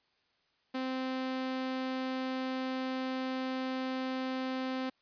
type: tone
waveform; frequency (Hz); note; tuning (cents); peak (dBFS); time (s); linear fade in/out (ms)
sawtooth; 260; C4; -11; -29; 0.74-4.9; 10
effects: white hiss -73 dBFS RMS until 5.01 s + resampled to 11025 Hz